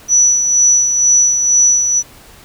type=tone with tremolo; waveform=sine; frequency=5920 Hz; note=F#8; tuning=in tune; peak=-6 dBFS; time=0.08-2.03 s; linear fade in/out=50 ms; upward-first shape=sine; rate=2.1 Hz; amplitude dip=50%; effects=pink hiss -41 dBFS RMS until 2.44 s